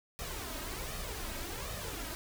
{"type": "noise with flanger", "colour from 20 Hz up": "pink", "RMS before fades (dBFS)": -40, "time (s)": [0.19, 2.15], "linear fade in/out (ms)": 0, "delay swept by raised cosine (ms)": [1.6, 3.2], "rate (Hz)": 1.3, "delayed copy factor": 0.6, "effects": []}